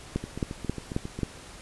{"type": "two click trains", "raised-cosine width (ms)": 3, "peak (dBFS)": [-21, -13], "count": [8, 5], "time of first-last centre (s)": [[0.24, 1.19], [0.16, 1.232]], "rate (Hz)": [7.37, 3.73], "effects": ["pink hiss -46 dBFS RMS until 1.61 s", "resampled to 24000 Hz"]}